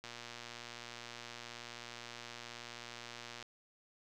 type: click train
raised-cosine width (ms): 0.2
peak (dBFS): -29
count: 404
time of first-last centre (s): 0.04-3.427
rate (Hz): 119
effects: none